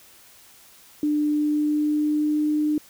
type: tone with pitch glide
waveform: sine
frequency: 298.2 to 301.7 Hz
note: D4 to D4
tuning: +27 to +47 cents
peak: -19 dBFS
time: 1.03-2.78 s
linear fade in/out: 2 ms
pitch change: +20 cents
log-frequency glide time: 1.31-2.49 s
effects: white hiss -51 dBFS RMS until 2.89 s